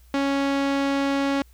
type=tone with low-pass filter; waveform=sawtooth; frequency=277.2 Hz; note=C#4; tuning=in tune; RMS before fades=-23 dBFS; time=0.14-1.42 s; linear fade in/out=2 ms; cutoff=4600 Hz; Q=0.68; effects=added 60 Hz sine -49 dBFS peak until 1.53 s + white hiss -61 dBFS RMS until 1.53 s